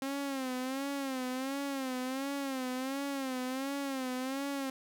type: tone with vibrato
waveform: sawtooth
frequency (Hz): 266.6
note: C4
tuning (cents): +33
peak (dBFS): -30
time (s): 0.02-4.7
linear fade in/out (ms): 2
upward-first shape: sine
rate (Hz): 1.4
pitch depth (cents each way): 91
effects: none

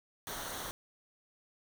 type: noise with comb filter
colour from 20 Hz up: pink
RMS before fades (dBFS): -41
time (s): 0.27-0.71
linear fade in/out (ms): 0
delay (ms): 0.4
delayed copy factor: -0.6
effects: none

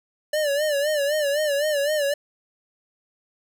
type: tone with vibrato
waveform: square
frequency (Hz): 587.3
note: D5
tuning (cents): 0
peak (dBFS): -21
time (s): 0.33-2.14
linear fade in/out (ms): 5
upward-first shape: sine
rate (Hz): 3.9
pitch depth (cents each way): 92
effects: none

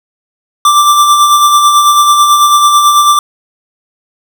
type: tone with tremolo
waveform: square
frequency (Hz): 1177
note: D6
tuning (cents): +3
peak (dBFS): -3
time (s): 0.65-3.19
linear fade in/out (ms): 2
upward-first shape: sine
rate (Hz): 9.1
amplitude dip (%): 40
effects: none

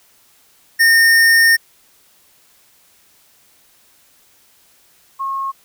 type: tone pair in turn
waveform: square / sine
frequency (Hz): 1828 / 1085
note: A#6 / C#6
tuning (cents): -34 / -37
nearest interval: major sixth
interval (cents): 903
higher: first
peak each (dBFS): -9 / -19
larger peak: first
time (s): 0.79-1.57 / 5.19-5.52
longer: first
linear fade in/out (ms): 20
effects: white hiss -53 dBFS RMS until 5.64 s

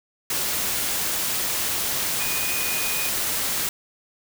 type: tone in noise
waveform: sine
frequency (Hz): 2473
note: D#7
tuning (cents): -11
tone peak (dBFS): -30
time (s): 2.2-3.09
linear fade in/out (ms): 2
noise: white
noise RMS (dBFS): -25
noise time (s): 0.3-3.69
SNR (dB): -8
effects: none

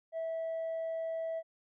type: tone with tanh clipping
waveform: triangle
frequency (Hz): 653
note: E5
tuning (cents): -17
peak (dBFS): -34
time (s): 0.12-1.43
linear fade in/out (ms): 50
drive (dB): 6
effects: none

